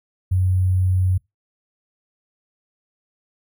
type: tone with sample-and-hold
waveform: sine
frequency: 92.5 Hz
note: F#2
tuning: in tune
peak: -15 dBFS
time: 0.31-1.18 s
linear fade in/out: 10 ms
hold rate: 11025 Hz
effects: noise-tail reverb RT60 0.2 s tail -26 dB re dry